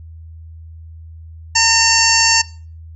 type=harmonic tone; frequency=909 Hz; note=A#5; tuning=44 cents flat; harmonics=1 / 2 / 3 / 5 / 6 / 7 / 8; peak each=-18 / -18 / -18 / -18 / -18 / -18 / -18 dBFS; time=1.55-2.42 s; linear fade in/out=10 ms; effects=noise-tail reverb RT60 0.4 s tail -21 dB re dry + added 81 Hz sine -33 dBFS peak until 2.95 s